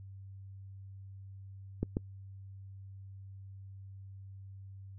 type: clicks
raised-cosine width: 3 ms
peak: -18 dBFS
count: 2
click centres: 1.83 / 1.969 s
effects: noise-tail reverb RT60 0.1 s tail -26 dB re dry + added 97 Hz sine -46 dBFS peak until 4.98 s